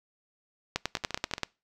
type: two click trains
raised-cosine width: 0.2 ms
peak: -10 / -18 dBFS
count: 8 / 7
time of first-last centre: 0.76-1.433 / 0.97-1.381 s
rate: 10.4 / 14.6 Hz
effects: noise-tail reverb RT60 0.3 s tail -25 dB re dry